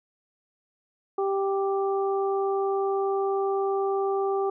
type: harmonic tone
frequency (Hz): 391.9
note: G4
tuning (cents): 0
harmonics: 1 / 2 / 3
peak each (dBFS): -24 / -30 / -34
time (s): 1.18-4.5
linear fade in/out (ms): 5
effects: none